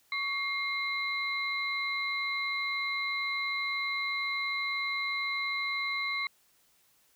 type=tone cluster; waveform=sine; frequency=1123 / 2126 / 3999 Hz; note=C#6 / C7 / B7; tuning=+22 / +27 / +21 cents; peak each=-37 / -31 / -38 dBFS; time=0.12-6.27 s; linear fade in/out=2 ms; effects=white hiss -67 dBFS RMS until 7.15 s